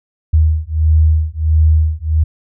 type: beating tone pair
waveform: sine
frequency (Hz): 77.78 / 79.28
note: D#2 / D#2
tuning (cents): 0 / +33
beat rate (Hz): 1.5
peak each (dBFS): -12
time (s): 0.33-2.24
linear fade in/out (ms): 10
effects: none